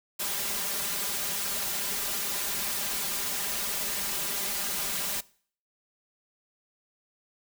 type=noise with comb filter; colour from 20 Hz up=white; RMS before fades=-31 dBFS; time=0.19-5.21 s; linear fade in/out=10 ms; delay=5 ms; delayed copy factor=+0.95; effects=noise-tail reverb RT60 0.5 s tail -21 dB re dry